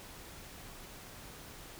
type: silence
effects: pink hiss -50 dBFS RMS until 1.79 s